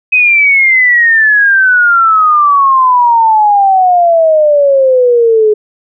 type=exponential sweep; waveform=sine; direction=down; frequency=2538 to 420 Hz; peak=-4 dBFS; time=0.12-5.54 s; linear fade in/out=10 ms; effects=none